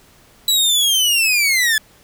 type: linear sweep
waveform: sawtooth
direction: down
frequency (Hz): 3951 to 1700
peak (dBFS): -10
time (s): 0.48-1.78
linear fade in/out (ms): 2
effects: pink hiss -50 dBFS RMS until 2.03 s